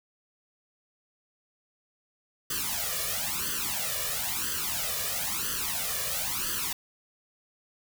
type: noise with flanger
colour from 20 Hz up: white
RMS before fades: -31 dBFS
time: 2.5-6.73 s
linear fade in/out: 5 ms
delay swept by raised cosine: 0.64 to 1.74 ms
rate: 1 Hz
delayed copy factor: +1
effects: none